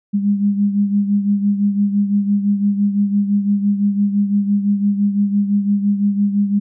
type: beating tone pair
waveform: sine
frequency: 201.6 / 207.5 Hz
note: G3 / G#3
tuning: +49 / -1 cents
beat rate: 5.9 Hz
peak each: -14 / -21 dBFS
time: 0.13-6.6 s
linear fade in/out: 20 ms
effects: none